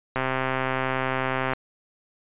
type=click train; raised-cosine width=0.5 ms; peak=-10 dBFS; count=181; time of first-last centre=0.16-1.534 s; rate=131 Hz; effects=resampled to 8000 Hz